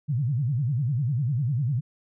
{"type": "tone with vibrato", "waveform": "sine", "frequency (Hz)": 130.81, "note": "C3", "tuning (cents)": 0, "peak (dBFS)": -22, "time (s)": [0.08, 1.81], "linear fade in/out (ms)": 20, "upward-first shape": "sine", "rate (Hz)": 10, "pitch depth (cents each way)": 260, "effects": []}